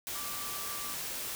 sine tone in noise, 1170 Hz, D6, 7 cents flat, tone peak -44 dBFS, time 0.15-0.94 s, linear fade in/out 0 ms, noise white, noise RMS -38 dBFS, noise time 0.07-1.35 s, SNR -9 dB, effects none

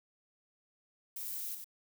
violet noise with echo, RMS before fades -41 dBFS, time 1.16-1.55 s, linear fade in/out 5 ms, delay 94 ms, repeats 1, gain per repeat -5 dB, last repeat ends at 1.644 s, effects none

